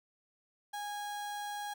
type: tone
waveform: 35% pulse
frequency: 824 Hz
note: G#5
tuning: 14 cents flat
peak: -36 dBFS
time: 0.73-1.74 s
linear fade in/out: 10 ms
effects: none